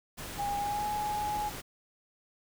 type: noise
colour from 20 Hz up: pink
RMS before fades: -41 dBFS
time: 0.17-1.62 s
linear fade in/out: 20 ms
type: tone with pitch glide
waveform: sine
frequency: 812 to 836.8 Hz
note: G#5 to G#5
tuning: -39 to +13 cents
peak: -30 dBFS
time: 0.38-1.5 s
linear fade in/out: 20 ms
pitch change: +52 cents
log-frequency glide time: 0.58-0.86 s
effects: none